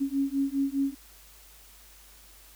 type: beating tone pair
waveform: sine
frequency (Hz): 273.1 / 278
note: C#4 / C#4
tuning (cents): -26 / +5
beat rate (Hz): 4.9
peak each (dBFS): -28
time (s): 0-0.95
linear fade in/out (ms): 20
effects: added 50 Hz sine -56 dBFS peak until 2.55 s + white hiss -54 dBFS RMS until 2.55 s